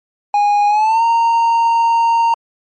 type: tone with pitch glide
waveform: triangle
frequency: 823 to 923.8 Hz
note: G#5 to A#5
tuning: -16 to -16 cents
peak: -8 dBFS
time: 0.34-2.34 s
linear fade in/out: 2 ms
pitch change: +200 cents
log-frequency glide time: 0.68-1.03 s
effects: MP3 32 kbps